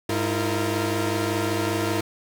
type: tone cluster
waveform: sawtooth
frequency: 102.1 / 319.5 / 344.7 / 461.2 Hz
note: G#2 / D#4 / F4 / A#4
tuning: -29 / +46 / -23 / -19 cents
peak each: -24 / -24 / -24 / -26 dBFS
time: 0.09-2.01 s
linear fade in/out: 5 ms
effects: none